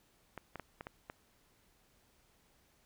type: clicks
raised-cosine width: 0.5 ms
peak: -28 dBFS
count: 6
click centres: 0.377 / 0.557 / 0.597 / 0.809 / 0.869 / 1.099 s
effects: pink hiss -70 dBFS RMS until 2.85 s